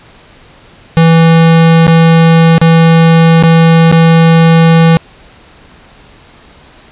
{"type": "tone with dropouts", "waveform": "square", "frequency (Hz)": 164.4, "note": "E3", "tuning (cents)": -4, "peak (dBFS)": -3, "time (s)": [0.97, 4.97], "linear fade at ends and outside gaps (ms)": 0, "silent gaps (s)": [[1.868, 1.879], [2.581, 2.615], [3.426, 3.436], [3.915, 3.925]], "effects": ["pink hiss -39 dBFS RMS until 6.91 s", "resampled to 8000 Hz"]}